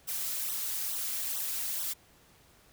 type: noise with flanger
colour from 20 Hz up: blue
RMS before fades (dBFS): -34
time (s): 0.07-1.94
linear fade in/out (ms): 20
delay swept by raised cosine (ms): 0.42 to 5.72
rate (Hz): 2.3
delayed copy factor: -0.9
effects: pink hiss -61 dBFS RMS until 2.72 s